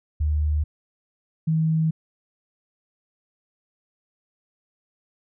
sine tone pair in turn, 75.5 / 159.52 Hz, D2 / D#3, +48 / +43 cents, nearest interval octave + minor second, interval 1295 cents, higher second, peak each -19 / -18 dBFS, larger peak second, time 0.2-0.64 / 1.47-1.91 s, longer neither, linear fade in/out 10 ms, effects none

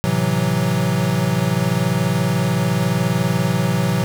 square chord, F# half-diminished seventh, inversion first, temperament equal, 110 / 130.81 / 164.81 / 185 Hz, A2 / C3 / E3 / F#3, 0 / 0 / 0 / 0 cents, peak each -25 / -22 / -22 / -22 dBFS, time 0.04-4.04 s, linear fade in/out 0 ms, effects none

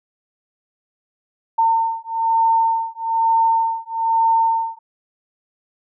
sine beating tone pair, 906 / 907.1 Hz, A#5 / A#5, -50 / -47 cents, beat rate 1.1 Hz, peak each -18 dBFS, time 1.58-4.79 s, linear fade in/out 10 ms, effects none

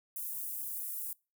pink high-pass noise, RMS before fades -39 dBFS, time 0.16-1.13 s, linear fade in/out 2 ms, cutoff 11000 Hz, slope 24 dB/octave, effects noise-tail reverb RT60 0.3 s tail -25 dB re dry

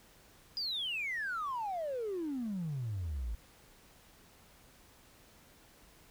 triangle exponential sweep, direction down, 4978 to 51.91 Hz, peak -31 dBFS, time 0.57-3.35 s, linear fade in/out 0 ms, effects tanh soft clip ceiling -31 dBFS + pink hiss -61 dBFS RMS until 6.1 s

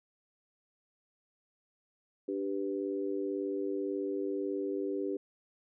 sine chord, G major, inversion second, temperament equal, 293.7 / 392 / 493.9 Hz, D4 / G4 / B4, 0 / 0 / 0 cents, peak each -36 / -34 / -40 dBFS, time 2.28-5.17 s, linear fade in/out 5 ms, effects none

